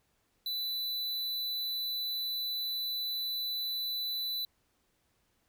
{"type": "tone", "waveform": "square", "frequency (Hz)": 3986, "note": "B7", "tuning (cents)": 15, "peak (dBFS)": -33, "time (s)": [0.46, 4.45], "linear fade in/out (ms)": 2, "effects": ["pink hiss -74 dBFS RMS until 5.48 s"]}